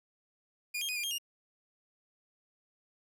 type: tone with pitch steps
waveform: sawtooth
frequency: 2431 / 3223 / 2488 / 2403 / 3220 / 2837 Hz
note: D#7 / G7 / D#7 / D7 / G7 / F7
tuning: -41 / +47 / -1 / +39 / +46 / +27 cents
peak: -30 dBFS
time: 0.74-1.184 s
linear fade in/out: 10 ms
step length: 74 ms
effects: none